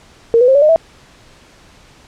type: tone with pitch steps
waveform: sine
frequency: 462.3 / 495.5 / 531 / 569.2 / 610 / 653.8 Hz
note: A#4 / B4 / C5 / C#5 / D#5 / E5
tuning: -14 / +6 / +25 / +46 / -34 / -14 cents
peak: -6 dBFS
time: 0.34-0.76 s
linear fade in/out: 0 ms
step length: 70 ms
effects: pink hiss -45 dBFS RMS until 2.07 s + low-pass 7000 Hz 12 dB/octave